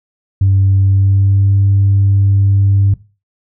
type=tone with pitch glide; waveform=sine; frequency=97 to 98.92 Hz; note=G2 to G2; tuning=-18 to +16 cents; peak=-6 dBFS; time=0.41-2.94 s; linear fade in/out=5 ms; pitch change=+34 cents; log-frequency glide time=0.81-1.53 s; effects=noise-tail reverb RT60 0.3 s tail -18 dB re dry + tanh soft clip ceiling -4 dBFS